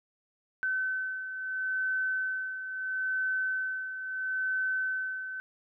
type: beating tone pair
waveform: sine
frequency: 1524 / 1524.75 Hz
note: G6 / G6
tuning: -49 / -48 cents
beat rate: 0.75 Hz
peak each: -37 / -30 dBFS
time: 0.63-5.4 s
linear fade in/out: 0 ms
effects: none